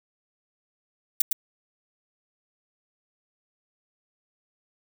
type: noise with echo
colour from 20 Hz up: violet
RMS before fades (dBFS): -19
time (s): 1.2-1.22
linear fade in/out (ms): 5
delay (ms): 110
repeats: 1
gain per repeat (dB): -4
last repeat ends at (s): 1.33
effects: none